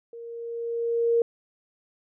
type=tone with level ramp; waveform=sine; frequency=466.2 Hz; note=A#4; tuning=in tune; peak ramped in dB=-38 to -17 dBFS; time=0.13-1.22 s; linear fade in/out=2 ms; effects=none